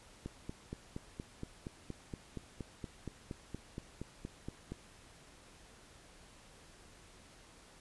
click train, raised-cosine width 3 ms, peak -28 dBFS, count 20, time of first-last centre 0.26-4.72 s, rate 4.26 Hz, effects pink hiss -59 dBFS RMS until 7.8 s + resampled to 24000 Hz

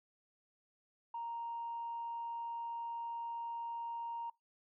sine tone, 932.3 Hz, A#5, in tune, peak -38 dBFS, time 1.14-4.3 s, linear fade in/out 5 ms, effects noise-tail reverb RT60 0.2 s tail -25 dB re dry + tanh soft clip ceiling -34 dBFS

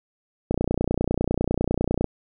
click train, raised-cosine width 2 ms, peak -9 dBFS, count 47, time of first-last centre 0.51-2.043 s, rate 30 Hz, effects none

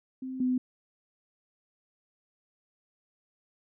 sine tone pair in turn, 260 / 253.5 Hz, C4 / B3, -11 / +45 cents, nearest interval unison, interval 44 cents, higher first, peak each -34 / -24 dBFS, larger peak second, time 0.22-0.4 / 0.4-0.58 s, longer neither, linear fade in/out 5 ms, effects none

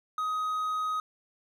triangle tone, 1257 Hz, D#6, 17 cents sharp, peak -26 dBFS, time 0.18-1 s, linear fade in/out 2 ms, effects none

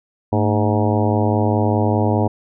harmonic tone with a mistuned harmonic, 104.9 Hz, G#2, 18 cents sharp, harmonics 1 / 2 / 3 / 4 / 5 / 6 / 7 / 8 / 9, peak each -18 / -21 / -23 / -24 / -25 / -26 / -26 / -27 / -28 dBFS, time 0.32-2.28 s, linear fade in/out 10 ms, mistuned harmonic 2, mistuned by +120 cents, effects none

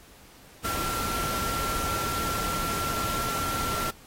sine tone in noise, 1361 Hz, F6, 45 cents flat, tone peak -30 dBFS, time 0.64-3.91 s, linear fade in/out 10 ms, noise pink, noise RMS -32 dBFS, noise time 0.64-3.91 s, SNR -1 dB, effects pink hiss -53 dBFS RMS until 4.06 s + AAC 48 kbps

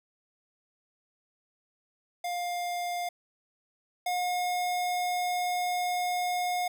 square tone pair in turn, 705 / 718.2 Hz, F5 / F5, +16 / +48 cents, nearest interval unison, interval 32 cents, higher second, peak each -31 / -28 dBFS, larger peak second, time 2.24-3.09 / 4.06-6.68 s, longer second, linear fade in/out 5 ms, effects none

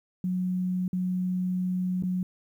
sine tone with dropouts, 182.8 Hz, F#3, 21 cents flat, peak -25 dBFS, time 0.24-2.23 s, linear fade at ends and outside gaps 2 ms, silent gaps 0.88-0.93 / 2.025-2.035 s, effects 10-bit

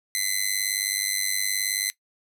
10% pulse tone with amplitude modulation, 2038 Hz, C7, 46 cents flat, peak -11 dBFS, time 0.15-1.9 s, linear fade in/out 0 ms, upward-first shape sine, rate 99 Hz, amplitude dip 85%, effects noise-tail reverb RT60 0.1 s tail -19 dB re dry

